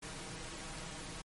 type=noise with comb filter; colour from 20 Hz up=pink; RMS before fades=-45 dBFS; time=0.02-1.22 s; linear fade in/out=10 ms; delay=6.3 ms; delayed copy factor=+0.65; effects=MP3 48 kbps